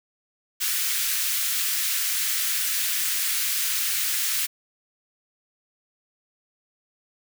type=high-pass noise; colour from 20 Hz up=white; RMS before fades=-25 dBFS; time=0.6-4.47 s; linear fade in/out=20 ms; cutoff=1500 Hz; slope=24 dB/octave; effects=none